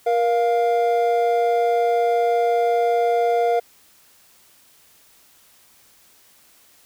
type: tone pair together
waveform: triangle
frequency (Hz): 472.4 / 698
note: A#4 / F5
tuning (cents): +23 / -1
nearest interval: perfect fifth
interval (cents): 676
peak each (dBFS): -17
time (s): 0.06-3.6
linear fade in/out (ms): 10
effects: white hiss -54 dBFS RMS until 6.85 s